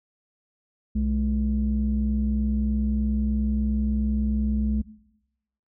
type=tone pair together; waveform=sine; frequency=63.4 / 213.3 Hz; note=B1 / G#3; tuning=+46 / +46 cents; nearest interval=octave + major sixth; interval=2100 cents; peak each=-23 dBFS; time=0.95-4.82 s; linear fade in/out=10 ms; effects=noise-tail reverb RT60 0.9 s tail -19 dB re dry + tanh soft clip ceiling -15 dBFS